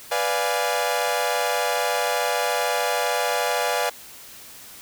sawtooth chord, B diminished seventh, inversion none, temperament equal, 493.9 / 587.3 / 698.5 / 830.6 Hz, B4 / D5 / F5 / Ab5, 0 / 0 / 0 / 0 cents, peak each -23 dBFS, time 0.11-3.9 s, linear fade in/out 10 ms, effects white hiss -43 dBFS RMS until 4.81 s

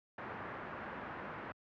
white low-pass noise, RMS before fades -45 dBFS, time 0.18-1.52 s, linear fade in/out 2 ms, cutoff 1700 Hz, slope 24 dB/octave, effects high-pass 80 Hz 12 dB/octave

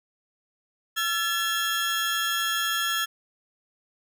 40% pulse tone cluster, 1351 / 1724 / 3264 Hz, E6 / A6 / G#7, +42 / -36 / -31 cents, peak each -28 dBFS, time 0.96-3.06 s, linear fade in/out 20 ms, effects none

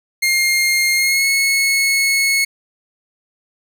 sawtooth tone with pitch glide, 2125 to 2190 Hz, C7 to C#7, +26 to -22 cents, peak -10 dBFS, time 0.22-2.45 s, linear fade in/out 10 ms, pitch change +52 cents, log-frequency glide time 0.95-1.27 s, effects none

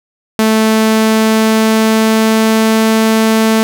sawtooth tone with pitch glide, 219.5 to 221.4 Hz, A3 to A3, -4 to +11 cents, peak -4 dBFS, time 0.39-3.63 s, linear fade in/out 0 ms, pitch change +15 cents, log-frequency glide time 0.61-2.95 s, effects none

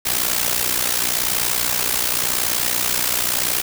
white noise with amplitude modulation, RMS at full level -17 dBFS, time 0.05-3.62 s, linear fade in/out 10 ms, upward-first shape sine, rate 60.9 Hz, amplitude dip 75%, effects none

